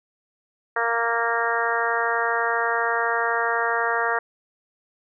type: harmonic tone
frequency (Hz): 232.1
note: A#3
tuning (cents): -7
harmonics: 2 / 3 / 4 / 5 / 6 / 7 / 8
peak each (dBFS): -28 / -28 / -28 / -28 / -28 / -28 / -28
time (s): 0.76-4.19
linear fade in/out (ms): 5
effects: none